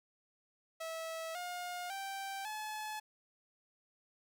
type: tone with pitch steps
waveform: sawtooth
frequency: 650 / 712.9 / 782 / 857.7 Hz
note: E5 / F5 / G5 / A5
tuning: -24 / +35 / -4 / -44 cents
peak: -36 dBFS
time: 0.8-3 s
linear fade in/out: 10 ms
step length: 550 ms
effects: none